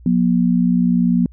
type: tone pair together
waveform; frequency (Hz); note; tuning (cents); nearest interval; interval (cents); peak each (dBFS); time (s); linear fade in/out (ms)
sine; 179.6 / 239.7; F3 / A#3; +49 / +48; perfect fourth; 499; -15; 0.06-1.26; 2
effects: added 60 Hz sine -39 dBFS peak until 1.32 s